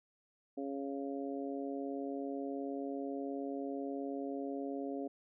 harmonic tone, 138.59 Hz, C#3, in tune, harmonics 2 / 3 / 4 / 5, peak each -39 / -43 / -45 / -47 dBFS, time 0.57-5.08 s, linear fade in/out 10 ms, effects none

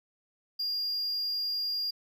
triangle tone, 4815 Hz, D8, 42 cents sharp, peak -28 dBFS, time 0.59-1.91 s, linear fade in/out 10 ms, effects none

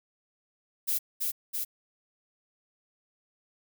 violet noise with echo, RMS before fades -28 dBFS, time 0.87-0.99 s, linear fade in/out 20 ms, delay 330 ms, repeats 2, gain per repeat -2 dB, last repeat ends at 1.65 s, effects none

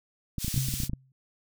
pink high-pass noise, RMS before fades -35 dBFS, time 0.38-0.89 s, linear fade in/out 50 ms, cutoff 4700 Hz, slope 12 dB/octave
clicks, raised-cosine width 5 ms, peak -19 dBFS, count 11, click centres 0.383 / 0.446 / 0.481 / 0.543 / 0.578 / 0.686 / 0.739 / 0.802 / 0.835 / 0.896 / 0.934 s
sine tone with exponential decay, 131.9 Hz, C3, 14 cents sharp, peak -23 dBFS, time 0.56-1.12 s, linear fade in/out 2 ms, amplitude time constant 120 ms
effects none

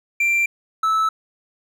triangle tone pair in turn, 2361 / 1307.6 Hz, D7 / E6, +9 / -14 cents, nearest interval minor seventh, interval 1023 cents, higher first, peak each -14 dBFS, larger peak neither, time 0.2-0.46 / 0.83-1.09 s, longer neither, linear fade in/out 5 ms, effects none

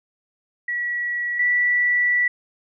sine tone pair in turn, 1932 / 1957.8 Hz, B6 / B6, -39 / -16 cents, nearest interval unison, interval 23 cents, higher second, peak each -22 / -16 dBFS, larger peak second, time 0.68-1.39 / 1.39-2.28 s, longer second, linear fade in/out 5 ms, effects none

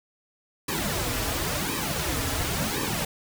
pink noise with flanger, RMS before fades -28 dBFS, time 0.68-3.05 s, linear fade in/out 5 ms, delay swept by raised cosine 1.4 to 5.6 ms, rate 0.94 Hz, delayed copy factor -1, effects none

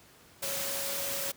sine tone in noise, 554.4 Hz, C#5, in tune, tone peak -40 dBFS, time 0.42-1.32 s, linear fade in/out 10 ms, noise white, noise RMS -34 dBFS, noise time 0.42-1.32 s, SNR -9 dB, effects pink hiss -57 dBFS RMS until 1.36 s + high-pass 80 Hz 12 dB/octave

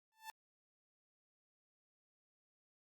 sawtooth tone with exponential growth, 882 Hz, A5, 4 cents sharp, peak -39 dBFS, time 0.12-0.3 s, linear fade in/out 0 ms, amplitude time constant 37 ms, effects Opus 48 kbps

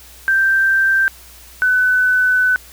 sine tone pair in turn, 1568 / 1503.2 Hz, G6 / F#6, 0 / +27 cents, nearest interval minor second, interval 73 cents, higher first, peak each -11 dBFS, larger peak neither, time 0.28-1.08 / 1.62-2.56 s, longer second, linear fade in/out 0 ms, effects added 60 Hz sine -44 dBFS peak until 2.72 s + white hiss -42 dBFS RMS until 2.72 s

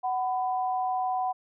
sine tone pair together, 746.8 / 1000 Hz, F#5 / B5, +16 / +21 cents, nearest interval perfect fourth, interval 505 cents, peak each -26 / -33 dBFS, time 0.03-1.33 s, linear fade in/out 20 ms, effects none

